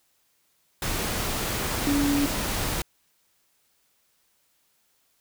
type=tone in noise; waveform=sine; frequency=285.1 Hz; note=C#4; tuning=49 cents sharp; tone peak=-21 dBFS; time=1.87-2.26 s; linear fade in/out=2 ms; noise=pink; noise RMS=-28 dBFS; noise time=0.82-2.82 s; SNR=+4 dB; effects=white hiss -68 dBFS RMS until 5.2 s